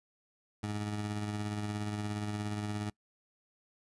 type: tone with tremolo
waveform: 20% pulse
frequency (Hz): 104.6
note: G#2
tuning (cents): +13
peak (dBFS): -28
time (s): 0.63-2.9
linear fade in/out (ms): 5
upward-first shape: sine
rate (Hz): 17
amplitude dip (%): 35
effects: noise-tail reverb RT60 0.1 s tail -24 dB re dry + resampled to 24000 Hz